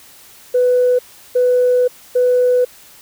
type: tone bursts at uneven times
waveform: sine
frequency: 497.1 Hz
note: B4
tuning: 11 cents sharp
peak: -9 dBFS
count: 3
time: 0.54-0.99 / 1.35-1.88 / 2.15-2.65 s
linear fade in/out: 10 ms
effects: tanh soft clip ceiling -6 dBFS + white hiss -43 dBFS RMS until 3.01 s

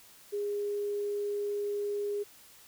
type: tone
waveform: sine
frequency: 410 Hz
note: G#4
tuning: 22 cents flat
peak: -30 dBFS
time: 0.32-2.24 s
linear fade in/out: 20 ms
effects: white hiss -56 dBFS RMS until 2.67 s

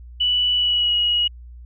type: tone with pitch glide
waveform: sine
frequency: 2960 to 2901 Hz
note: F#7 to F#7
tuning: 0 to -35 cents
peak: -16 dBFS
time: 0.2-1.28 s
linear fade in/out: 10 ms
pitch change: -35 cents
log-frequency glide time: 0.55-0.95 s
effects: added 60 Hz sine -37 dBFS peak until 1.65 s

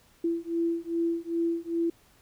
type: beating tone pair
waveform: sine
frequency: 334.4 / 336.9 Hz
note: E4 / E4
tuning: +25 / +38 cents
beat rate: 2.5 Hz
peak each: -29 dBFS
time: 0.24-1.9 s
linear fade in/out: 5 ms
effects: pink hiss -61 dBFS RMS until 2.21 s

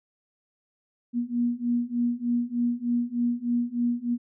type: beating tone pair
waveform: sine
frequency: 238.1 / 241.4 Hz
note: A#3 / B3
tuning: +37 / -39 cents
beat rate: 3.3 Hz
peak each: -27 / -26 dBFS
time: 1.13-4.18 s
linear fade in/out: 50 ms
effects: none

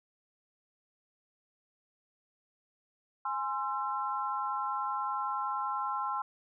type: chord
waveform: sine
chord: Ab augmented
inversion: none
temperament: equal with one note detuned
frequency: 830.6 / 1046.5 / 1344.7 Hz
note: Ab5 / C6 / E6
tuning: 0 / 0 / +34 cents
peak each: -36 / -34 / -36 dBFS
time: 3.25-6.22 s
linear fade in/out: 5 ms
effects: none

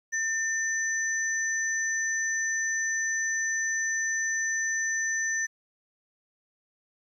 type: tone pair together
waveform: sine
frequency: 1800 / 6009 Hz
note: A6 / F#8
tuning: +39 / +26 cents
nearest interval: octave + major sixth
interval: 2087 cents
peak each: -27 / -31 dBFS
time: 0.12-5.47 s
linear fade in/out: 20 ms
effects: 10-bit

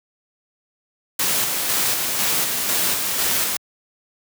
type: noise with tremolo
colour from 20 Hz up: white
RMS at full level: -20 dBFS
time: 1.19-3.57 s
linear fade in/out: 5 ms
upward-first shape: square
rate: 2 Hz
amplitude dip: 30%
effects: high-pass 100 Hz 12 dB/octave

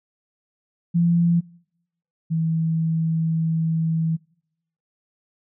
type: tone pair in turn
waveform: sine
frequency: 170.7 / 162.2 Hz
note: F3 / E3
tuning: -39 / -28 cents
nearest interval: minor second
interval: 89 cents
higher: first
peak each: -15 / -19 dBFS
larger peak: first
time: 0.94-1.41 / 2.3-4.17 s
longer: second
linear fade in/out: 20 ms
effects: noise-tail reverb RT60 0.8 s tail -26 dB re dry

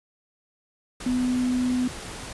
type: tone in noise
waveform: sine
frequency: 250.8 Hz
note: B3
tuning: 27 cents sharp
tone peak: -21 dBFS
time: 1.06-1.88 s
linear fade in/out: 5 ms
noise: pink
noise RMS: -37 dBFS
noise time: 1-2.33 s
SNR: +13 dB
effects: resampled to 24000 Hz

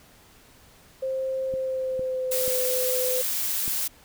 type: tone with pitch glide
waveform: sine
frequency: 527 to 507.3 Hz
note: C5 to B4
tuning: +12 to +46 cents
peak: -25 dBFS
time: 1.02-3.22 s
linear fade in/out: 10 ms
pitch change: -66 cents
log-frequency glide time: 1.46-2.68 s
type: clicks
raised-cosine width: 3 ms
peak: -25 dBFS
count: 4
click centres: 1.539 / 1.994 / 2.479 / 3.679 s
type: noise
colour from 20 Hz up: blue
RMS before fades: -27 dBFS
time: 2.31-3.88 s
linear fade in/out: 10 ms
effects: pink hiss -54 dBFS RMS until 4.04 s

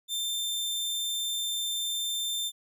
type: tone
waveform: sawtooth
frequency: 3579 Hz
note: A7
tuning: 29 cents sharp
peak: -26 dBFS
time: 0.08-2.52 s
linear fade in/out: 50 ms
effects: none

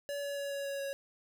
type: tone with pitch steps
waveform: square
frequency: 570 / 566.7 / 563.5 / 560.2 / 557 / 553.8 Hz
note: C#5 / C#5 / C#5 / C#5 / C#5 / C#5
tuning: +48 / +38 / +28 / +18 / +8 / -2 cents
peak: -36 dBFS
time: 0.09-0.93 s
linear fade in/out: 0 ms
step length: 140 ms
effects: 13-bit

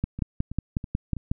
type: two click trains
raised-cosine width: 5 ms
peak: -21 / -12 dBFS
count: 4 / 8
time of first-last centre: 0.19-1.167 / 0.04-1.315 s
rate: 3.07 / 5.49 Hz
effects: none

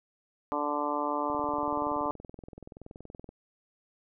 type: harmonic tone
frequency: 146.83 Hz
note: D3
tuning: in tune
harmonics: 2 / 3 / 4 / 5 / 6 / 7 / 8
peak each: -35 / -39 / -35 / -39 / -34 / -34 / -36 dBFS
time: 0.52-2.11 s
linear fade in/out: 0 ms
type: click train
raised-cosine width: 2 ms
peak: -31 dBFS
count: 43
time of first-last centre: 1.3-3.291 s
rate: 21.1 Hz
effects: none

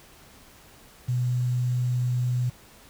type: tone with quantisation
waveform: sine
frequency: 124.1 Hz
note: B2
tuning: 9 cents sharp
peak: -22 dBFS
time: 1.08-2.5 s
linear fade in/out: 10 ms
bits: 8
effects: pink hiss -52 dBFS RMS until 2.89 s

